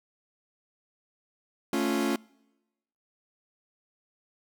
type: chord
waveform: 40% pulse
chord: A augmented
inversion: none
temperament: equal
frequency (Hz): 220 / 277.2 / 349.2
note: A3 / C#4 / E#4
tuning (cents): 0 / 0 / 0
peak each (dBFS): -30 / -28 / -29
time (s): 1.73-2.16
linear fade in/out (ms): 2
effects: noise-tail reverb RT60 1.0 s tail -26 dB re dry